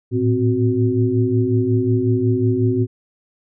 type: tone cluster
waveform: sine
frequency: 109.6 / 115.1 / 260.1 / 370.3 Hz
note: A2 / A#2 / C4 / F#4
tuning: -6 / -22 / -10 / +1 cents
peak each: -20 dBFS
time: 0.11-2.87 s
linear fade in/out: 50 ms
effects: none